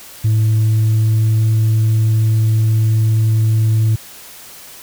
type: tone with pitch glide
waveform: sine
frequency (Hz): 109.2 to 110.15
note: A2 to A2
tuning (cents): -13 to +2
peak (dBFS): -8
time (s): 0.24-3.96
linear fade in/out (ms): 10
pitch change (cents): +15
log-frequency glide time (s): 0.47-1.48
effects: tanh soft clip ceiling -9 dBFS + white hiss -37 dBFS RMS until 4.82 s